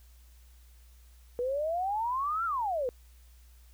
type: exponential two-way sweep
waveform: sine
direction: up then down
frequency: 477.7 to 1396.9 to 477.7 Hz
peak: -28 dBFS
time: 1.39-2.89 s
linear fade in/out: 0 ms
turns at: 2.45 s
effects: added 60 Hz sine -53 dBFS peak until 3.73 s + white hiss -65 dBFS RMS until 3.73 s